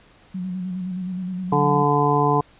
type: tone with vibrato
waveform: sine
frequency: 183.5 Hz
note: F#3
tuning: 14 cents flat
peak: -25 dBFS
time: 0.34-1.84 s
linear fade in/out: 10 ms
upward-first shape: square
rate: 9.6 Hz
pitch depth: 38 cents each way
type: harmonic tone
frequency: 145.2 Hz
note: D3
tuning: 19 cents flat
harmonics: 1 / 2 / 3 / 5 / 6 / 7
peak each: -22 / -25 / -22 / -24 / -24 / -21 dBFS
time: 1.52-2.41 s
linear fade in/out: 5 ms
type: clicks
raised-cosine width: 0.2 ms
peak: -28 / -38 dBFS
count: 2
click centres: 1.533 / 1.546 s
effects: pink hiss -53 dBFS RMS until 2.59 s + resampled to 8000 Hz